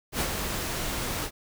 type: noise with ADSR envelope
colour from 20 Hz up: pink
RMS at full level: -26 dBFS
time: 0.12-1.31 s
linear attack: 85 ms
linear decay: 64 ms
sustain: -5 dB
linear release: 65 ms
effects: none